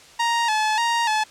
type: tone with vibrato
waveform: sawtooth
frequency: 897 Hz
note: A5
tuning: 33 cents sharp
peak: -15 dBFS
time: 0.19-1.24 s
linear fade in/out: 10 ms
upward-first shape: square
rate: 1.7 Hz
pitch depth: 71 cents each way
effects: white hiss -47 dBFS RMS until 1.3 s + low-pass 7000 Hz 12 dB/octave